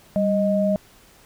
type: tone pair together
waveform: sine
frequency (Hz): 196 / 622.3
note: G3 / D#5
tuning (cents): 0 / 0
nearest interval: octave + minor sixth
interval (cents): 2000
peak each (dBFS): -20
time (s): 0.16-0.76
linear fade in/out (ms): 0
effects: pink hiss -52 dBFS RMS until 1.25 s